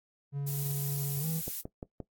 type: tone with pitch glide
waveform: triangle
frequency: 141.1 to 161.15 Hz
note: C#3 to E3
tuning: +31 to -39 cents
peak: -29 dBFS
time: 0.32-1.42 s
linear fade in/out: 50 ms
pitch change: +230 cents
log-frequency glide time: 1.2-1.26 s
type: noise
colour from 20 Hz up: violet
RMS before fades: -36 dBFS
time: 0.46-1.62 s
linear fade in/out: 20 ms
type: click train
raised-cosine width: 2 ms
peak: -25 dBFS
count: 4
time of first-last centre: 1.48-2.003 s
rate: 5.74 Hz
effects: noise-tail reverb RT60 0.1 s tail -17 dB re dry + AAC 64 kbps

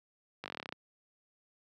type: slowing click train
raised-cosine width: 0.3 ms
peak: -23 dBFS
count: 12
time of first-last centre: 0.44-0.724 s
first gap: 19 ms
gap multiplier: 1.06
effects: high-pass 150 Hz 12 dB/octave

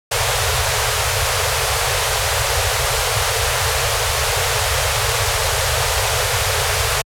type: band-stop noise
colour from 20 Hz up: pink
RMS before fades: -17 dBFS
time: 0.11-7.02 s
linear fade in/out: 10 ms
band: 130 to 420 Hz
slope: 96 dB/octave
effects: high-pass 60 Hz 12 dB/octave + low-pass 12000 Hz 12 dB/octave

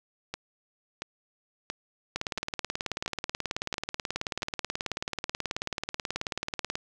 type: two click trains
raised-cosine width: 0.2 ms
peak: -13 / -16 dBFS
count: 86 / 7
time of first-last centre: 2.16-6.755 / 0.34-4.422 s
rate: 18.5 / 1.47 Hz
effects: none

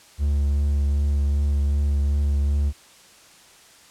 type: tone with vibrato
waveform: triangle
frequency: 71.5 Hz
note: D2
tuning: 46 cents flat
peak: -16 dBFS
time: 0.18-2.73 s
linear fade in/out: 50 ms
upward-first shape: triangle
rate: 2.6 Hz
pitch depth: 20 cents each way
effects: white hiss -50 dBFS RMS until 3.9 s + low-pass 9000 Hz 12 dB/octave

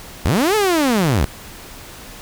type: linear two-way sweep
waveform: sawtooth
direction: up then down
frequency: 54.2 to 441.7 to 54.2 Hz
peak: -10 dBFS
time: 0.25-1.25 s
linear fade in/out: 0 ms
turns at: 0.55 s
effects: pink hiss -37 dBFS RMS until 2.21 s

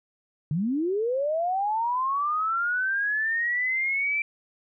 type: linear sweep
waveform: sine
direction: up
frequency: 138.59 to 2349 Hz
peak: -23 dBFS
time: 0.51-4.22 s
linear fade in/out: 2 ms
effects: none

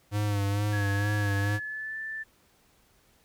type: tone with vibrato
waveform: square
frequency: 102.1 Hz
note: G#2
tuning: 29 cents flat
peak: -26 dBFS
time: 0.11-1.6 s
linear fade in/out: 50 ms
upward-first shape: sine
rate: 2.2 Hz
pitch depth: 43 cents each way
type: tone with pitch glide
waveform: sine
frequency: 1677 to 1764.4 Hz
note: G#6 to A6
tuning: +16 to +4 cents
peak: -33 dBFS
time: 0.72-2.24 s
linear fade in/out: 20 ms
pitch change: +88 cents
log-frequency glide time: 1.33-1.98 s
effects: pink hiss -64 dBFS RMS until 3.24 s

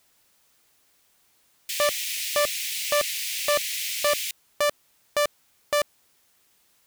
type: high-pass noise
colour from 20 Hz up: pink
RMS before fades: -30 dBFS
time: 1.69-4.31 s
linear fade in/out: 2 ms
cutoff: 2100 Hz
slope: 48 dB/octave
type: tone bursts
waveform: sawtooth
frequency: 587.3 Hz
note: D5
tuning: in tune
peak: -15 dBFS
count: 8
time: 1.8-5.818 s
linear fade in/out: 0 ms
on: 91 ms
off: 470 ms
effects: white hiss -64 dBFS RMS until 6.86 s

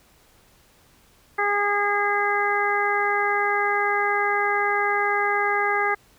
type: harmonic tone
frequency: 408.8 Hz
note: G#4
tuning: 27 cents flat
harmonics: 1 / 2 / 3 / 4 / 5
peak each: -27 / -25 / -26 / -26 / -26 dBFS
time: 1.38-5.95 s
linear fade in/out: 10 ms
effects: pink hiss -57 dBFS RMS until 6.18 s

